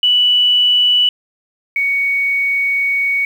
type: tone pair in turn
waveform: sine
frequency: 2960 / 2234 Hz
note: F#7 / C#7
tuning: 0 / +13 cents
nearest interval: perfect fourth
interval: 487 cents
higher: first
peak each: -9 / -13 dBFS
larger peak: first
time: 0.03-1.09 / 1.76-3.25 s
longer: second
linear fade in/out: 2 ms
effects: 7-bit